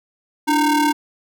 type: ring-modulated tone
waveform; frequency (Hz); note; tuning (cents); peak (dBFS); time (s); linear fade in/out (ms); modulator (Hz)
square; 312.3; D#4; +7; -12; 0.47-0.93; 20; 606
effects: none